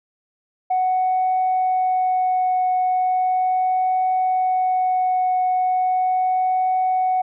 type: tone with vibrato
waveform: sine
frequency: 741 Hz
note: F#5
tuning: 2 cents sharp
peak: -15 dBFS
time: 0.7-7.22 s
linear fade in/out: 10 ms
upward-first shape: triangle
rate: 0.37 Hz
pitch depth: 9 cents each way
effects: tanh soft clip ceiling -13 dBFS